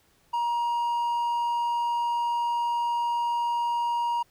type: tone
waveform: triangle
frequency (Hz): 947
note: A#5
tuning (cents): +27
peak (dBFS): -22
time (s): 0.33-4.23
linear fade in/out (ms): 10
effects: pink hiss -64 dBFS RMS until 4.3 s